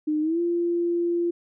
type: tone with pitch glide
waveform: sine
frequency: 305 to 344.3 Hz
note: D#4 to F4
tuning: -34 to -25 cents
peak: -21 dBFS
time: 0.07-1.31 s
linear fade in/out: 10 ms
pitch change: +209 cents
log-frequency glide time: 0.21-0.4 s
effects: none